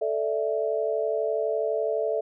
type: chord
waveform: sine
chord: A suspended fourth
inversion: none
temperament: equal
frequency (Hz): 440 / 587.3 / 659.3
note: A4 / D5 / E5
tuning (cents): 0 / 0 / 0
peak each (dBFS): -27 / -29 / -28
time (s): 0.01-2.21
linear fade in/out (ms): 10
effects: none